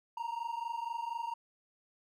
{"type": "tone pair together", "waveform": "triangle", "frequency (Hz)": [917.8, 942], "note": ["A#5", "A#5"], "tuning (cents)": [-27, 18], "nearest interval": "unison", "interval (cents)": 45, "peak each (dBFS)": [-37, -36], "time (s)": [0.17, 1.34], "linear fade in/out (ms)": 5, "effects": []}